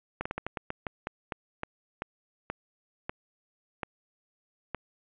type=slowing click train; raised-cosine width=0.5 ms; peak=-17 dBFS; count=16; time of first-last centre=0.21-4.747 s; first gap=45 ms; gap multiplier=1.24; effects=resampled to 8000 Hz + 9-bit